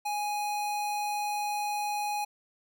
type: tone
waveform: square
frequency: 830.6 Hz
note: G#5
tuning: in tune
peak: -30 dBFS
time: 0.05-2.25 s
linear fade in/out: 10 ms
effects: none